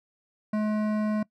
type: tone with hard clipping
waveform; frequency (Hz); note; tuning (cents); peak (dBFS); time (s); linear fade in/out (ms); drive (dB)
sine; 213.1; G#3; +45; -26; 0.53-1.23; 5; 14
effects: noise-tail reverb RT60 0.1 s tail -22 dB re dry